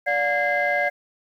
sine tone cluster, 581 / 718 / 1633 / 2072 Hz, D5 / F5 / G#6 / C7, -19 / +48 / -30 / -17 cents, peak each -24 dBFS, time 0.06-0.9 s, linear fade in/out 20 ms, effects tanh soft clip ceiling -12 dBFS + 9-bit

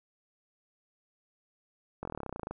slowing click train, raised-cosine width 1 ms, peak -23 dBFS, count 17, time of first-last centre 2.03-2.51 s, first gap 22 ms, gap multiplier 1.04, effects none

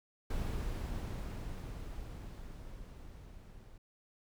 brown noise with level ramp, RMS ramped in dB -35 to -54 dBFS, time 0.3-3.78 s, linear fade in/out 5 ms, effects none

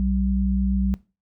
sine tone pair together, 61.46 / 193.6 Hz, B1 / G3, -8 / -21 cents, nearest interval octave + minor sixth, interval 1987 cents, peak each -22 dBFS, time 0-0.94 s, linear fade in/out 0 ms, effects noise-tail reverb RT60 0.3 s tail -20 dB re dry

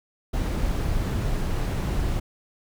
brown noise, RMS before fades -25 dBFS, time 0.33-2.2 s, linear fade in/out 10 ms, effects none

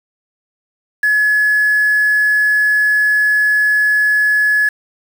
sine tone with quantisation, 1700 Hz, G#6, 40 cents sharp, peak -10 dBFS, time 1.03-4.69 s, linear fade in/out 5 ms, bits 5, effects none

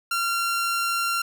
sawtooth tone, 1376 Hz, F6, 26 cents flat, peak -19 dBFS, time 0.11-1.22 s, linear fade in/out 5 ms, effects none

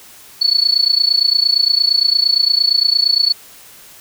sine tone with amplitude modulation, 4428 Hz, C#8, 3 cents flat, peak -7 dBFS, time 0.41-3.33 s, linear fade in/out 10 ms, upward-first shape sine, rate 28.7 Hz, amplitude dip 90%, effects white hiss -41 dBFS RMS until 4 s

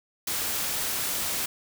white noise, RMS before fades -29 dBFS, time 0.27-1.46 s, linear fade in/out 5 ms, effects none

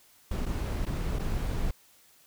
brown noise with dropouts, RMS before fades -30 dBFS, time 0.31-1.71 s, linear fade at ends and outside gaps 5 ms, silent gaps 0.456-0.462 / 0.854-0.864 / 1.188-1.194 s, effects white hiss -60 dBFS RMS until 2.26 s

